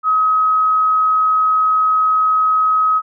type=tone; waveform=sine; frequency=1271 Hz; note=D#6; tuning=36 cents sharp; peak=-11 dBFS; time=0.03-3.02 s; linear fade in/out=50 ms; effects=none